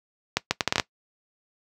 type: accelerating click train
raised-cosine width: 0.2 ms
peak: -3 dBFS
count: 8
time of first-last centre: 0.37-0.798 s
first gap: 140 ms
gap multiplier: 0.7
effects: noise-tail reverb RT60 0.1 s tail -19 dB re dry + high-pass 80 Hz 12 dB/octave